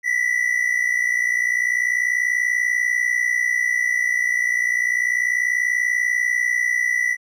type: tone pair together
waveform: triangle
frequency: 1939.7 / 2000 Hz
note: B6 / B6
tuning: -32 / +21 cents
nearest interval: minor second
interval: 53 cents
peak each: -19 dBFS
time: 0.03-7.17 s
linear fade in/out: 50 ms
effects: none